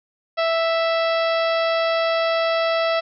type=harmonic tone; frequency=659.3 Hz; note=E5; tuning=in tune; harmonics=1 / 2 / 3 / 4 / 5 / 6 / 7 / 8; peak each=-19 / -25 / -29 / -31 / -33 / -35 / -36 / -37 dBFS; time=0.37-3.01 s; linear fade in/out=20 ms; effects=none